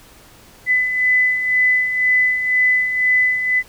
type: beating tone pair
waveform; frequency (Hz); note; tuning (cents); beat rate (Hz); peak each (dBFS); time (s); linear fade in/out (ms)
sine; 2004 / 2006; B6 / B6; +25 / +26; 2; -22 / -14; 0.66-3.63; 50
effects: pink hiss -46 dBFS RMS until 3.68 s